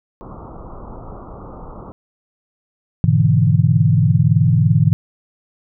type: low-pass noise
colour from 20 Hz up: pink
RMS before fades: -34 dBFS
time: 0.21-1.92 s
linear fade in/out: 0 ms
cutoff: 1300 Hz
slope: 96 dB/octave
type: chord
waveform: sine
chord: E dominant seventh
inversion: first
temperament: equal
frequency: 103.83 / 123.47 / 146.83 / 164.81 Hz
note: G#2 / B2 / D3 / E3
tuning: 0 / 0 / 0 / 0 cents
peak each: -16 dBFS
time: 3.04-4.93 s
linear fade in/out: 0 ms
effects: none